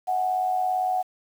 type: tone with amplitude modulation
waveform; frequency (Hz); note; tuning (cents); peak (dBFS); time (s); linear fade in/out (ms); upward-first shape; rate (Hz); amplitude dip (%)
sine; 740; F#5; 0; -19; 0.07-1.03; 20; sine; 97.7; 55
effects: 8-bit